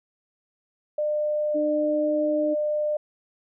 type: tone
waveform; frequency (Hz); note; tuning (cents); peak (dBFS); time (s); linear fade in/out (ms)
sine; 601; D5; +40; -22; 0.98-2.97; 5
type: tone with pitch glide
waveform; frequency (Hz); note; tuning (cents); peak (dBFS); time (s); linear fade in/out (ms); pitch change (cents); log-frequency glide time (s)
sine; 301.5 to 304.7; D4 to D#4; +46 to -36; -25; 1.54-2.55; 20; +18; 1.68-2.13
effects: none